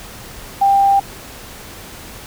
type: tone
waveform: sine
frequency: 792 Hz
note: G5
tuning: 18 cents sharp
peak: -9 dBFS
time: 0.61-1 s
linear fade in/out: 10 ms
effects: pink hiss -35 dBFS RMS until 2.26 s